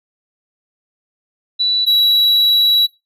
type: tone pair in turn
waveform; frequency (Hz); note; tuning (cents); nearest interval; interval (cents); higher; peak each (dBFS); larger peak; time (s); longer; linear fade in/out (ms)
sine / triangle; 3951 / 3908; B7 / B7; 0 / -19; unison; 19; first; -12 / -8; second; 1.59-1.86 / 1.86-2.87; second; 20
effects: noise-tail reverb RT60 0.2 s tail -17 dB re dry